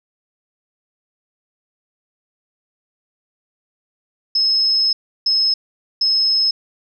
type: tone bursts at uneven times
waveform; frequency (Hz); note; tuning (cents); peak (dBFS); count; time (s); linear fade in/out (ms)
sine; 5180; E8; -31; -13; 3; 4.35-4.93 / 5.26-5.54 / 6.01-6.51; 5
effects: none